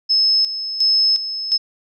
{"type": "tone with tremolo", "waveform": "sine", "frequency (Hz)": 5200, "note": "E8", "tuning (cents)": -24, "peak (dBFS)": -12, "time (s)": [0.09, 1.58], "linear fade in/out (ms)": 20, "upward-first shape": "square", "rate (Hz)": 1.4, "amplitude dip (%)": 70, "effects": []}